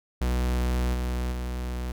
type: tone with level steps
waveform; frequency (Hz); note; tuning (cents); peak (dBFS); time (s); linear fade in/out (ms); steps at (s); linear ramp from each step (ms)
45% pulse; 61.74; B1; 0; -23 / -26 / -29; 0.21-1.92; 5; 0.93 / 1.31; 20
effects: none